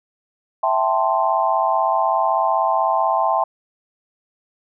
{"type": "chord", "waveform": "sine", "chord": "A minor seventh", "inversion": "second", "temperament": "equal", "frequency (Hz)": [659.3, 784, 880, 1046.5], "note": ["E5", "G5", "A5", "C6"], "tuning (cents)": [0, 0, 0, 0], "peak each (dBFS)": -21, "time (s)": [0.63, 3.44], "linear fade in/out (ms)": 5, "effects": []}